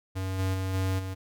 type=tone with level steps; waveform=square; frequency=94.6 Hz; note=F#2; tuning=39 cents sharp; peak=-30 / -26 / -29 / -26 / -33 dBFS; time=0.15-1.15 s; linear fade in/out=20 ms; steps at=0.38 / 0.53 / 0.73 / 0.98 s; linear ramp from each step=20 ms; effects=none